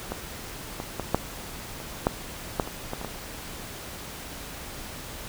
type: clicks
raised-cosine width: 1 ms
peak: -16 / -18 / -15 / -6 / -24 / -6 / -8 / -22 / -16 / -21 / -17 dBFS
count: 11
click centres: 0.12 / 0.801 / 0.997 / 1.146 / 1.802 / 2.069 / 2.598 / 2.675 / 2.934 / 3.014 / 3.047 s
effects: pink hiss -39 dBFS RMS until 5.28 s